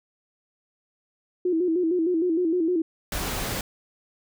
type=tone with vibrato; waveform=sine; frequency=342 Hz; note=F4; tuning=36 cents flat; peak=-20 dBFS; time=1.45-2.82 s; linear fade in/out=5 ms; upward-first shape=square; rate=6.5 Hz; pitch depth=93 cents each way
type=noise; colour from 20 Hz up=pink; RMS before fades=-29 dBFS; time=3.12-3.61 s; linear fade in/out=2 ms
effects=none